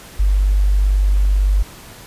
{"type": "tone", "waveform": "sine", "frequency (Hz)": 49, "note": "G1", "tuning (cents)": 0, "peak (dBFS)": -11, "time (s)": [0.19, 1.63], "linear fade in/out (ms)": 10, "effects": ["pink hiss -39 dBFS RMS until 2.06 s", "resampled to 32000 Hz"]}